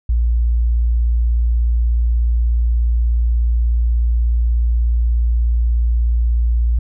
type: tone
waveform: sine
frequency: 58.3 Hz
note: A#1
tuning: 1 cent sharp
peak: -12 dBFS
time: 0.09-6.79 s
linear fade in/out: 5 ms
effects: none